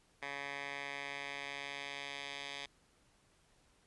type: tone with band-pass filter sweep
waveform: 10% pulse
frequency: 140.8 Hz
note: C#3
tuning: 27 cents sharp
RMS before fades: -44 dBFS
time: 0.22-2.66 s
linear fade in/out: 5 ms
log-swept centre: 1900 to 3200 Hz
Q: 1.6
effects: pink hiss -70 dBFS RMS until 3.86 s + resampled to 24000 Hz